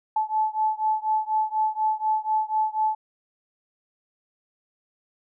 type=beating tone pair; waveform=sine; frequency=865 / 869.1 Hz; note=A5 / A5; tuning=-30 / -22 cents; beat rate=4.1 Hz; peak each=-24 / -25 dBFS; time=0.16-2.95 s; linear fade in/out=5 ms; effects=none